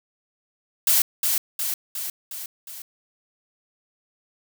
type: noise with echo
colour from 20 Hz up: blue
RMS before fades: -18 dBFS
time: 0.87-1.02 s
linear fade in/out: 2 ms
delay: 360 ms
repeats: 5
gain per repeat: -4 dB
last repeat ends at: 2.82 s
effects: none

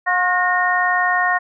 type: harmonic tone with a mistuned harmonic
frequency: 360 Hz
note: F#4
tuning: 47 cents flat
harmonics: 2 / 3 / 4 / 5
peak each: -20 / -21 / -24 / -18 dBFS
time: 0.06-1.39 s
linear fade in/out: 20 ms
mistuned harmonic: 5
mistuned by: +44 cents
effects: none

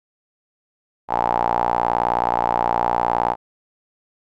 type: tone with band-pass filter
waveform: sawtooth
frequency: 59.2 Hz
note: A#1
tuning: 27 cents sharp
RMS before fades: -20 dBFS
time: 1.08-3.36 s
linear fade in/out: 50 ms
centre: 850 Hz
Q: 6.7
effects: none

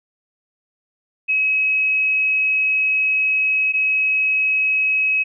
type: tone pair in turn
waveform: sine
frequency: 2556 / 2556 Hz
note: D#7 / D#7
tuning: +46 / +46 cents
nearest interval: unison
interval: 0 cents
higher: neither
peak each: -15 dBFS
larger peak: neither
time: 1.28-3.73 / 3.73-5.24 s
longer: first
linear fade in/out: 20 ms
effects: none

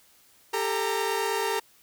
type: tone cluster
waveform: sawtooth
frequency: 396.5 / 445.9 / 928 Hz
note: G4 / A4 / A#5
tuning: +20 / +23 / -8 cents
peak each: -26 dBFS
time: 0.53-1.6 s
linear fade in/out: 10 ms
effects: white hiss -59 dBFS RMS until 1.82 s

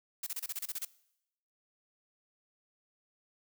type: noise bursts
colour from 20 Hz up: blue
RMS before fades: -37 dBFS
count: 10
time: 0.23-0.851 s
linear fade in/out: 5 ms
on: 36 ms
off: 29 ms
effects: noise-tail reverb RT60 0.8 s tail -20 dB re dry

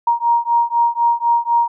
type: beating tone pair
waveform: sine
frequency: 938 / 942 Hz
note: A#5 / A#5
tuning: +11 / +18 cents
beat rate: 4 Hz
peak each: -16 dBFS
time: 0.07-1.68 s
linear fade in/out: 5 ms
effects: none

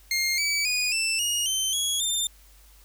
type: tone with pitch steps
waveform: 20% pulse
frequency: 2125 / 2291 / 2469 / 2662 / 2869 / 3093 / 3334 / 3595 Hz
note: C7 / D7 / D#7 / E7 / F7 / G7 / G#7 / A7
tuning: +26 / -44 / -14 / +16 / +46 / -24 / +6 / +36 cents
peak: -18 dBFS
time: 0.11-2.27 s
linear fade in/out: 2 ms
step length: 270 ms
effects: added 50 Hz sine -52 dBFS peak until 2.84 s + white hiss -57 dBFS RMS until 2.84 s

